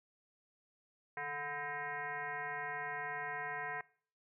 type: tone with frequency modulation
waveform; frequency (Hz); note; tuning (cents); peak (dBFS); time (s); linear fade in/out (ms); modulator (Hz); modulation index
sine; 1300; E6; -24; -38; 1.17-3.81; 2; 287; 2.8
effects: noise-tail reverb RT60 0.5 s tail -22 dB re dry